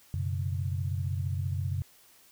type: chord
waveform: sine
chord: F# suspended fourth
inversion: none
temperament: equal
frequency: 92.5 / 123.47 / 138.59 Hz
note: F#2 / B2 / C#3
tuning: 0 / 0 / 0 cents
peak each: -30 / -36 / -35 dBFS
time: 0.14-1.82 s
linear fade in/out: 0 ms
effects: white hiss -59 dBFS RMS until 2.31 s